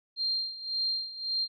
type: tone with tremolo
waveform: sine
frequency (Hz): 4186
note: C8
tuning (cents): 0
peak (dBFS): -26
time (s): 0.16-1.48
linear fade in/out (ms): 50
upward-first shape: sine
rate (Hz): 1.8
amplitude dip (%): 80
effects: none